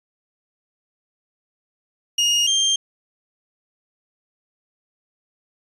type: tone pair in turn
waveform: 30% pulse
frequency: 2856 / 3178 Hz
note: F7 / G7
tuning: +38 / +23 cents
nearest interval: major second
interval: 185 cents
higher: second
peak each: -13 dBFS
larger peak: neither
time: 2.18-2.47 / 2.47-2.76 s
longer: neither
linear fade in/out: 5 ms
effects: resampled to 24000 Hz